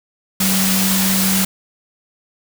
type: tone in noise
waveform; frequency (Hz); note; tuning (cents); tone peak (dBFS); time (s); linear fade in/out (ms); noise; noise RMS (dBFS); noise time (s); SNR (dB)
sine; 190.9; G3; -46; -17; 0.4-1.45; 5; white; -18; 0.4-1.45; -2
effects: none